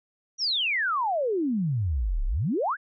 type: exponential two-way sweep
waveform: sine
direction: down then up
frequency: 5920 to 30.82 to 1768 Hz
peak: -23 dBFS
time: 0.38-2.77 s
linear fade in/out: 50 ms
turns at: 2.25 s
effects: none